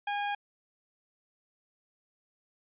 sawtooth tone, 817 Hz, G#5, 29 cents flat, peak -26 dBFS, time 0.07-0.35 s, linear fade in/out 5 ms, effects resampled to 8000 Hz

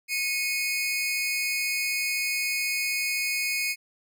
sawtooth tone pair together, 2184 / 2489 Hz, C#7 / D#7, -26 / 0 cents, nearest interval major second, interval 226 cents, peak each -25 dBFS, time 0.08-3.76 s, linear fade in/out 50 ms, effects none

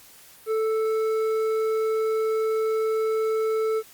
sine tone with hard clipping, 440 Hz, A4, in tune, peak -23 dBFS, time 0.46-3.83 s, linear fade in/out 50 ms, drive 7 dB, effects white hiss -50 dBFS RMS until 3.93 s + Opus 48 kbps

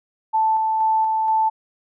sine tone with tremolo, 880 Hz, A5, in tune, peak -15 dBFS, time 0.33-1.5 s, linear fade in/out 20 ms, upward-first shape square, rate 2.1 Hz, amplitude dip 25%, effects none

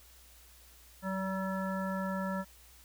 harmonic tone with a mistuned harmonic, 191.3 Hz, G3, 42 cents flat, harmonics 1 / 3 / 5 / 7 / 9, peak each -34 / -39 / -41 / -42 / -44 dBFS, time 1.02-2.45 s, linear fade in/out 50 ms, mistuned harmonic 1, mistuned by -17 cents, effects added 60 Hz sine -59 dBFS peak until 2.84 s + white hiss -59 dBFS RMS until 2.84 s

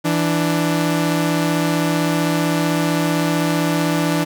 sawtooth tone pair together, 165.22 / 294.8 Hz, E3 / D4, +4 / +7 cents, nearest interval minor seventh, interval 1003 cents, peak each -15 dBFS, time 0.04-4.25 s, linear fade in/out 20 ms, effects none

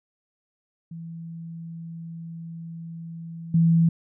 sine tone with level steps, 165.8 Hz, E3, 10 cents sharp, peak -34 / -15 dBFS, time 0.91-3.89 s, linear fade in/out 5 ms, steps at 3.54 s, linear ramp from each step 5 ms, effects none

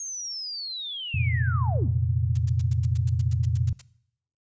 sine linear sweep, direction down, 6530 to 170 Hz, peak -31 dBFS, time 0-1.88 s, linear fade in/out 2 ms
sine chord, F suspended fourth, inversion none, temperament just, 87.31 / 116.41 / 130.96 Hz, F2 / Bb2 / C3, 0 / -2 / +2 cents, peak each -25 / -25 / -28 dBFS, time 1.14-3.73 s, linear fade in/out 5 ms
blue noise bursts, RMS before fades -39 dBFS, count 13, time 2.35-3.816 s, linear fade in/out 5 ms, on 26 ms, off 94 ms
effects noise-tail reverb RT60 0.7 s tail -20 dB re dry + resampled to 16000 Hz

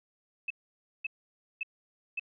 sine tone bursts, 2610 Hz, E7, 18 cents flat, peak -30 dBFS, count 4, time 0.48-2.196 s, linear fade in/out 5 ms, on 24 ms, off 540 ms, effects none

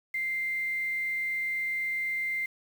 sine tone with quantisation, 2092 Hz, C7, 1 cent flat, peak -28 dBFS, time 0.14-2.46 s, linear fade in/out 5 ms, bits 8, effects none

